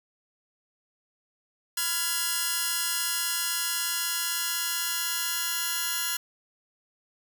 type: chord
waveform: 5% pulse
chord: F diminished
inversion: second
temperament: just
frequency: 1005.8 / 1396.9 / 1676.3 Hz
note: Cb6 / F6 / Ab6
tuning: +31 / 0 / +16 cents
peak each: -22 / -18 / -20 dBFS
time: 1.77-6.17 s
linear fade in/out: 5 ms
effects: none